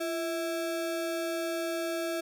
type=ring-modulated tone; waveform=square; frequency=495.5 Hz; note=B4; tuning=6 cents sharp; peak=-28 dBFS; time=0-2.21 s; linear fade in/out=10 ms; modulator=155 Hz; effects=none